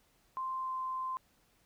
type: tone with pitch glide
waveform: sine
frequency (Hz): 1045 to 1039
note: C6 to C6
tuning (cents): -2 to -12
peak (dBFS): -34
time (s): 0.37-1.17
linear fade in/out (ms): 0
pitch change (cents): -10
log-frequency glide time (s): 0.59-0.72
effects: pink hiss -70 dBFS RMS until 1.65 s